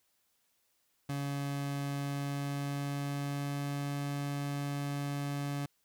30% pulse tone with pitch glide, 141.1 to 142.41 Hz, C#3 to C#3, +31 to +47 cents, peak -31 dBFS, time 1.09-5.66 s, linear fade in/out 5 ms, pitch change +16 cents, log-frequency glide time 1.92-4.02 s, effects white hiss -75 dBFS RMS until 5.84 s

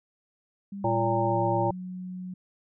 sine tone with pitch glide, 198.6 to 183.17 Hz, G3 to F#3, +23 to -17 cents, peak -34 dBFS, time 0.72-2.34 s, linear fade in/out 5 ms, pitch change -140 cents, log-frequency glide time 1.27-1.36 s
harmonic tone, 114.6 Hz, A#2, 29 cents flat, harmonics 1 / 3 / 5 / 7 / 8, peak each -29 / -29 / -29 / -29 / -29 dBFS, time 0.84-1.71 s, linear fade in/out 5 ms
effects none

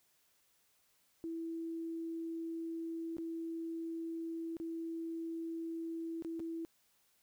sine tone with dropouts, 329.6 Hz, E4, in tune, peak -38 dBFS, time 1.24-6.65 s, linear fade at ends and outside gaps 0 ms, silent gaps 3.168-3.183 / 4.568-4.6 / 6.223-6.248 / 6.395-6.401 s, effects white hiss -73 dBFS RMS until 7.22 s

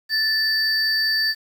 triangle tone pair together, 1760 / 4605 Hz, A6 / D8, 0 / -35 cents, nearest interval octave + perfect fourth, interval 1665 cents, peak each -20 / -19 dBFS, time 0.09-1.35 s, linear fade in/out 50 ms, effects 8-bit

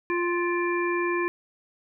harmonic tone with a mistuned harmonic, 349.2 Hz, F4, in tune, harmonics 1 / 3 / 5 / 7, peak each -25 / -30 / -32 / -33 dBFS, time 0.1-1.28 s, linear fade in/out 0 ms, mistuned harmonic 7, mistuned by -48 cents, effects none

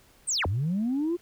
sine linear two-way sweep, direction down then up, 8940 to 79.3 to 357.3 Hz, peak -23 dBFS, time 0.27-1.17 s, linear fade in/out 20 ms, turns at 0.46 s, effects tanh soft clip ceiling -21 dBFS + pink hiss -59 dBFS RMS until 1.21 s

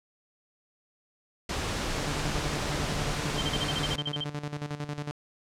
pink noise, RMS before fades -31 dBFS, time 1.49-3.96 s, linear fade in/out 5 ms
sawtooth tone with tremolo, 146.83 Hz, D3, in tune, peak -27 dBFS, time 1.98-5.11 s, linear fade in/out 0 ms, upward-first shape square, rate 11 Hz, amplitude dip 70%
sine tone bursts, 3136 Hz, G7, in tune, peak -29 dBFS, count 12, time 3.38-4.241 s, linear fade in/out 5 ms, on 36 ms, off 39 ms
effects low-pass 7000 Hz 12 dB/octave

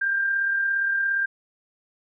sine tone with amplitude modulation, 1591 Hz, G6, 25 cents sharp, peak -19 dBFS, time 0.01-1.26 s, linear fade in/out 10 ms, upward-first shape sine, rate 37.3 Hz, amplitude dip 35%, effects none

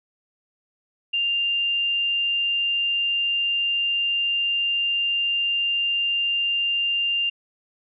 sine tone, 2794 Hz, F7, in tune, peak -20 dBFS, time 1.13-7.3 s, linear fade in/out 10 ms, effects none

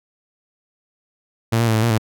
sawtooth tone with pitch steps, 114.3 / 116.8 / 111.2 / 109.7 / 117.3 / 109.8 Hz, A#2 / A#2 / A2 / A2 / A#2 / A2, -34 / +4 / +19 / -5 / +11 / -3 cents, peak -11 dBFS, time 1.52-1.982 s, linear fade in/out 10 ms, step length 77 ms, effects none

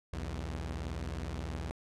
sawtooth beating tone pair, 63 / 82 Hz, B1 / E2, +35 / -9 cents, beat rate 19 Hz, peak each -35 / -35 dBFS, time 0.13-1.71 s, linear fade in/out 0 ms, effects low-pass 8000 Hz 12 dB/octave

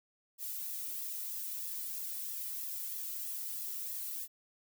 violet noise with flanger, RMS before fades -40 dBFS, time 0.38-4.28 s, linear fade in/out 50 ms, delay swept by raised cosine 1.3 to 1.87 ms, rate 3.1 Hz, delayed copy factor -0.65, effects none

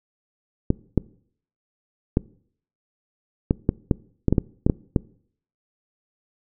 clicks, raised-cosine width 3 ms, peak -4 dBFS, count 12, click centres 0.704 / 0.977 / 2.171 / 3.509 / 3.691 / 3.912 / 4.283 / 4.326 / 4.382 / 4.665 / 4.698 / 4.962 s, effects noise-tail reverb RT60 0.6 s tail -23 dB re dry

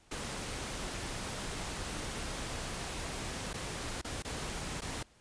pink noise with dropouts, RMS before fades -39 dBFS, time 0.11-5.03 s, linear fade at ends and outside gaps 5 ms, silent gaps 3.532-3.54 / 4.015-4.045 / 4.224-4.247 / 4.808-4.818 s, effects pink hiss -64 dBFS RMS until 5.2 s + resampled to 22050 Hz

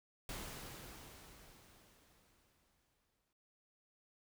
pink noise with exponential decay, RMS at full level -45 dBFS, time 0.29-3.33 s, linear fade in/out 2 ms, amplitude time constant 660 ms, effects none

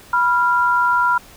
sine tone pair together, 980.8 / 1387 Hz, B5 / F6, -12 / -12 cents, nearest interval tritone, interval 600 cents, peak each -16 dBFS, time 0.13-1.18 s, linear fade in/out 5 ms, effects pink hiss -44 dBFS RMS until 1.36 s

